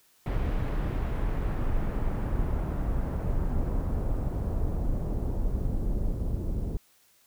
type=noise with low-pass filter sweep; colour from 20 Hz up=brown; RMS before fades=-28 dBFS; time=0.26-6.77 s; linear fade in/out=2 ms; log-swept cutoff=2700 to 410 Hz; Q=0.74; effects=white hiss -63 dBFS RMS until 7.26 s